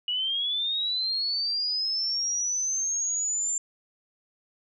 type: linear sweep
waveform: sine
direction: up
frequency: 2902 to 7300 Hz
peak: -25 dBFS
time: 0.08-3.58 s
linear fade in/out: 2 ms
effects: none